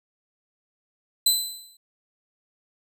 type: tone with exponential decay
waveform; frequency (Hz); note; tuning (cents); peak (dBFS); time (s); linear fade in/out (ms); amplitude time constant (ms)
20% pulse; 4028; B7; +33; -9; 1.26-1.77; 5; 110
effects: none